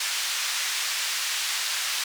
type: band-pass noise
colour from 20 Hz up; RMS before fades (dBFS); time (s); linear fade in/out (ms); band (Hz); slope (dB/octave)
white; -28; 0-2.04; 5; 1400 to 6000; 12
effects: none